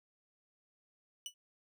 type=tone with exponential decay; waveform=25% pulse; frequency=2960 Hz; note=F#7; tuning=in tune; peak=-33 dBFS; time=1.26-1.34 s; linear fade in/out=1 ms; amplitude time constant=17 ms; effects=none

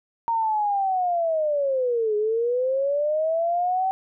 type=linear two-way sweep; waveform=sine; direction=down then up; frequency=930 to 415.3 to 769 Hz; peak=-20 dBFS; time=0.28-3.91 s; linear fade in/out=0 ms; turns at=2.16 s; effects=none

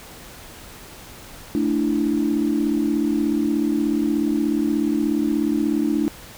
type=chord; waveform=sine; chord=A suspended fourth; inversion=none; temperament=just; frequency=220 / 293.3 / 330 Hz; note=A3 / D4 / E4; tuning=0 / -2 / +2 cents; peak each=-23 / -20 / -23 dBFS; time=1.55-6.08 s; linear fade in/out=0 ms; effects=tanh soft clip ceiling -9 dBFS + pink hiss -41 dBFS RMS until 6.37 s

